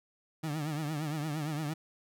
30% pulse tone with vibrato, 152.1 Hz, D#3, 39 cents flat, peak -30 dBFS, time 0.43-1.74 s, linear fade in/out 10 ms, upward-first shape triangle, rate 8.7 Hz, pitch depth 120 cents each way, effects none

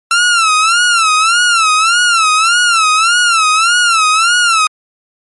sawtooth tone with vibrato, 1347 Hz, E6, 37 cents sharp, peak -4 dBFS, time 0.11-4.67 s, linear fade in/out 2 ms, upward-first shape sine, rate 1.7 Hz, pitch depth 130 cents each way, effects MP3 48 kbps

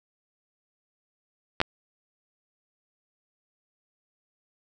clicks, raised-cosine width 0.3 ms, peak -6 dBFS, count 2, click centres 1.603 / 1.615 s, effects none

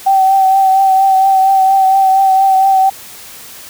sine tone with vibrato, 770 Hz, G5, 31 cents flat, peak -6 dBFS, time 0.06-2.9 s, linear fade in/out 10 ms, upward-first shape triangle, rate 4.3 Hz, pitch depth 30 cents each way, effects white hiss -33 dBFS RMS until 3.69 s

